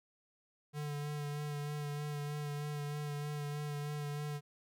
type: tone with vibrato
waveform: square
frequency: 147 Hz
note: D3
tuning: 2 cents sharp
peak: -38 dBFS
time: 0.73-4.41 s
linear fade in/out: 50 ms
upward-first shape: sine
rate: 3.2 Hz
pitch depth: 21 cents each way
effects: none